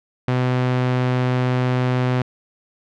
sawtooth tone, 126.3 Hz, B2, 39 cents sharp, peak -13 dBFS, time 0.28-2.22 s, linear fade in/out 2 ms, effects low-pass 3000 Hz 12 dB/octave

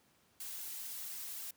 blue noise with flanger, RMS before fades -44 dBFS, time 0.4-1.51 s, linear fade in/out 5 ms, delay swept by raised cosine 1.6 to 4.2 ms, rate 4 Hz, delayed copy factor -0.9, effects pink hiss -70 dBFS RMS until 1.56 s + high-pass 100 Hz 12 dB/octave

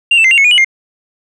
sine tone with pitch steps, 2781 / 2659 / 2081 / 2774 / 2196 / 2448 / 2940 / 2118 Hz, F7 / E7 / C7 / F7 / C#7 / D#7 / F#7 / C7, -8 / +14 / -10 / -12 / -17 / -29 / -12 / +21 cents, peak -3 dBFS, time 0.11-0.646 s, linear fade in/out 5 ms, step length 67 ms, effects tanh soft clip ceiling -4 dBFS

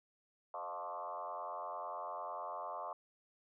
sine tone with frequency modulation, 880 Hz, A5, in tune, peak -40 dBFS, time 0.54-2.93 s, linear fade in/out 2 ms, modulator 88.9 Hz, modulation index 3.5, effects none

